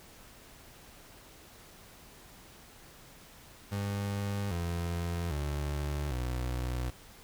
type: tone with pitch steps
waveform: 30% pulse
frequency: 100.7 / 85.66 / 72.87 / 61.99 Hz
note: G2 / F2 / D2 / B1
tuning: +47 / -33 / -13 / +7 cents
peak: -29 dBFS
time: 3.71-6.91 s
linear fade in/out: 20 ms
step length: 800 ms
effects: pink hiss -54 dBFS RMS until 7.23 s